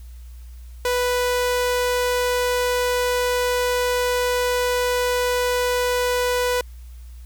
sawtooth tone, 493.9 Hz, B4, in tune, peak -15 dBFS, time 0.85-6.61 s, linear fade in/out 2 ms, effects added 60 Hz sine -36 dBFS peak until 7.25 s + white hiss -56 dBFS RMS until 7.25 s

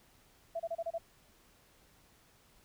sine tone bursts, 667 Hz, E5, 20 cents sharp, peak -33 dBFS, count 6, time 0.55-0.983 s, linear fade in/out 10 ms, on 48 ms, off 29 ms, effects pink hiss -65 dBFS RMS until 2.64 s

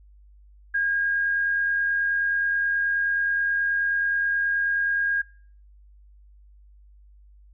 sine tone with amplitude modulation, 1626 Hz, G#6, 37 cents flat, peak -19 dBFS, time 0.74-5.22 s, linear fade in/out 10 ms, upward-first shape sine, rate 89.4 Hz, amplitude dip 30%, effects noise-tail reverb RT60 0.5 s tail -24 dB re dry + added 50 Hz sine -49 dBFS peak until 7.53 s

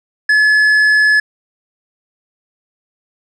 sine tone with tanh clipping, 1712 Hz, A6, 48 cents flat, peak -9 dBFS, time 0.29-1.2 s, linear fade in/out 5 ms, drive 6 dB, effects none

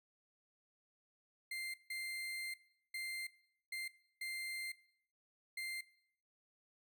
35% pulse tone bursts at uneven times, 2093 Hz, C7, in tune, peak -39 dBFS, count 6, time 1.51-1.74 / 1.9-2.54 / 2.94-3.27 / 3.72-3.88 / 4.21-4.72 / 5.57-5.81 s, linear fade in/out 5 ms, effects noise-tail reverb RT60 0.7 s tail -21 dB re dry

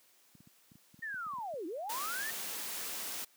clicks, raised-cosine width 5 ms, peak -39 dBFS, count 12, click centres 0.352 / 0.405 / 0.473 / 0.718 / 0.755 / 0.943 / 0.991 / 1.143 / 1.266 / 1.336 / 1.385 / 1.539 s
sine linear two-way sweep, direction down then up, 1864.7 to 300.4 to 1864.7 Hz, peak -37 dBFS, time 1.02-2.31 s, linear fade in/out 10 ms, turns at 1.66 s
white noise, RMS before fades -40 dBFS, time 1.89-3.25 s, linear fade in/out 10 ms
effects white hiss -66 dBFS RMS until 3.36 s + high-pass 200 Hz 12 dB/octave

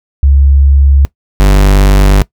sine / 45% pulse tone pair in turn, 69.3 / 49 Hz, C#2 / G1, 0 / 0 cents, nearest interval tritone, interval 600 cents, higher first, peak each -3 dBFS, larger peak neither, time 0.23-1.05 / 1.4-2.22 s, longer neither, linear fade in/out 0 ms, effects noise-tail reverb RT60 0.1 s tail -20 dB re dry

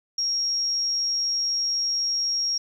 sine tone, 5588 Hz, F8, in tune, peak -22 dBFS, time 0.18-2.58 s, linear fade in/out 5 ms, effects 9-bit

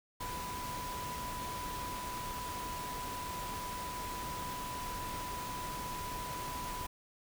sine tone in noise, 991 Hz, B5, 6 cents sharp, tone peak -40 dBFS, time 0.2-6.87 s, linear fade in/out 10 ms, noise pink, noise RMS -43 dBFS, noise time 0.2-6.87 s, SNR 0 dB, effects none

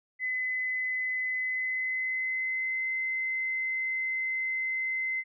sine tone with pitch glide, 2022 to 2059 Hz, B6 to C7, +40 to -28 cents, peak -28 dBFS, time 0.19-5.24 s, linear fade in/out 50 ms, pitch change +32 cents, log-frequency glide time 1.32-2.91 s, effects none

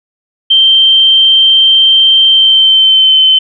sine tone with pitch glide, 3136 to 3071 Hz, G7 to G7, 0 to -36 cents, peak -3 dBFS, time 0.5-3.39 s, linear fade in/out 10 ms, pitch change -36 cents, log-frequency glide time 2.27-3.19 s, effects none

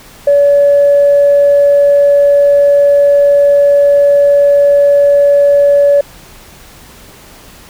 sine tone, 570 Hz, C#5, 48 cents sharp, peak -3 dBFS, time 0.27-6.01 s, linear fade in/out 5 ms, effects tanh soft clip ceiling 0 dBFS + pink hiss -37 dBFS RMS until 7.69 s

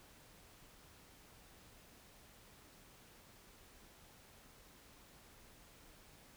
silence, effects pink hiss -62 dBFS RMS until 6.36 s

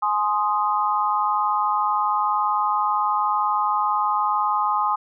sine chord, Ab major, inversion none, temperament equal with one note detuned, 840.3 / 1046.5 / 1244.5 Hz, Ab5 / C6 / Eb6, +20 / 0 / 0 cents, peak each -23 dBFS, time 0.02-4.96 s, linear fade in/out 10 ms, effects none

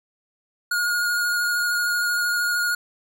square tone with vibrato, 1435 Hz, F6, 47 cents sharp, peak -21 dBFS, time 0.71-2.75 s, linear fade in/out 5 ms, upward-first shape sine, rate 13 Hz, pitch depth 14 cents each way, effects none

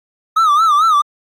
triangle tone with vibrato, 1244.5 Hz, D#6, in tune, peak -7 dBFS, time 0.36-1.02 s, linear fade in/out 10 ms, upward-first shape sine, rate 4.5 Hz, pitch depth 130 cents each way, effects AAC 64 kbps

